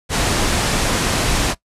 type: low-pass noise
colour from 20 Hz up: pink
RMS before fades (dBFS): -18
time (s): 0.09-1.55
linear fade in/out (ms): 50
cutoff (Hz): 10000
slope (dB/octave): 24
effects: noise-tail reverb RT60 0.1 s tail -20 dB re dry + resampled to 32000 Hz

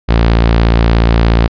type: tone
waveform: sawtooth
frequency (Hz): 56.9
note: A#1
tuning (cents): -41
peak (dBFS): -3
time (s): 0.08-1.48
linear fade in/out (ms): 20
effects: resampled to 11025 Hz

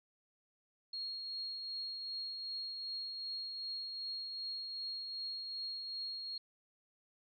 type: tone with tremolo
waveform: sine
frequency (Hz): 4279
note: C8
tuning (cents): +38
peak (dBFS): -38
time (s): 0.93-6.38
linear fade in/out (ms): 5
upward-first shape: triangle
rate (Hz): 2.6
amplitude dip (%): 35
effects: none

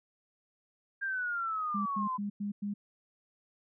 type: exponential sweep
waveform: sine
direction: down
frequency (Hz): 1611 to 1005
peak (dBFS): -31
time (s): 1.01-2.18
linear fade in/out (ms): 20
type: tone bursts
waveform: sine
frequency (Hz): 203.9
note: G#3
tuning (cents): -32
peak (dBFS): -32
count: 5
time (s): 1.74-2.74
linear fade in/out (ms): 10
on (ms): 120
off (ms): 100
effects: none

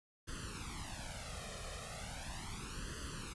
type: noise with flanger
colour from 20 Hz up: pink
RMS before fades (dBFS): -45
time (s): 0.27-3.34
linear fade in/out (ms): 20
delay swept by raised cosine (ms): 0.64 to 1.64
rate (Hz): 0.37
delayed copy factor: +1
effects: resampled to 24000 Hz

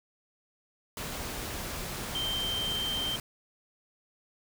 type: tone in noise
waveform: sine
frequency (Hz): 3136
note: G7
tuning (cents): 0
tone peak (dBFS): -30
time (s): 2.15-3.16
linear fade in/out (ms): 2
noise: pink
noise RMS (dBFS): -37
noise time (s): 0.97-3.2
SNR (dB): +4
effects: none

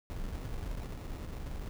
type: noise with sample-and-hold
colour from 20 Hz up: brown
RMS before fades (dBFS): -39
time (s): 0.1-1.69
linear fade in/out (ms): 0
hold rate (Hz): 1575
effects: none

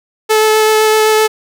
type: tone with vibrato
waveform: sawtooth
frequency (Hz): 433.7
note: A4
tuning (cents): -25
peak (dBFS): -4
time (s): 0.29-1.28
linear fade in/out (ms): 20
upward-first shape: sine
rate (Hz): 7.8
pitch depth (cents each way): 9
effects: none

